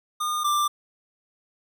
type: tone pair in turn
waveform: square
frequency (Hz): 1216 / 1182.7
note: D#6 / D6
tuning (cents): -40 / +12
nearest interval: unison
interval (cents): 48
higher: first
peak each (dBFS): -25 / -21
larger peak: second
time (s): 0.2-0.44 / 0.44-0.68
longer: neither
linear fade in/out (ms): 10
effects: none